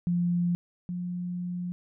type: tone pair in turn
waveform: sine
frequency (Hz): 174.61 / 177.66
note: F3 / F3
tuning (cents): 0 / +30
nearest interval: unison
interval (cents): 30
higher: second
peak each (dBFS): -23 / -30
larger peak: first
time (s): 0.07-0.55 / 0.89-1.72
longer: second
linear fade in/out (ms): 0
effects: none